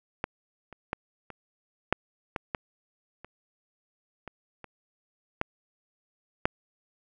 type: clicks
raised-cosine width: 0.5 ms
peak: -13 / -29 / -14 / -26 / -6 / -15 / -14 / -28 / -24 / -27 / -11 / -7 dBFS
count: 12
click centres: 0.241 / 0.727 / 0.931 / 1.303 / 1.926 / 2.362 / 2.548 / 3.246 / 4.277 / 4.643 / 5.414 / 6.455 s
effects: none